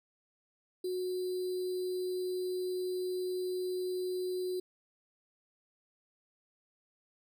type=tone with sample-and-hold; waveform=sine; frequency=365.9 Hz; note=F#4; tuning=19 cents flat; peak=-32 dBFS; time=0.84-4.6 s; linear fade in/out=5 ms; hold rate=4410 Hz; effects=none